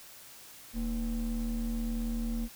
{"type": "ring-modulated tone", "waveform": "triangle", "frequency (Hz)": 134.7, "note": "C#3", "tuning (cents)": -49, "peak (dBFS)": -25, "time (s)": [0.73, 2.49], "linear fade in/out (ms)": 50, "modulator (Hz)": 95.5, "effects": ["white hiss -51 dBFS RMS until 2.55 s"]}